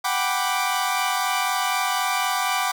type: chord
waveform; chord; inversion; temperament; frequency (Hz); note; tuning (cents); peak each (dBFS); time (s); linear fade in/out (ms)
sawtooth; G major seventh; third; equal; 740 / 784 / 987.8 / 1174.7; F#5 / G5 / B5 / D6; 0 / 0 / 0 / 0; -23 / -24 / -24 / -22; 0.04-2.72; 10
effects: none